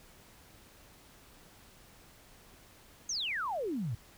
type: exponential sweep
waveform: sine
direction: down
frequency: 6700 to 101.9 Hz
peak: -32 dBFS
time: 3.09-3.95 s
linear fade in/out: 5 ms
effects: pink hiss -58 dBFS RMS until 4.17 s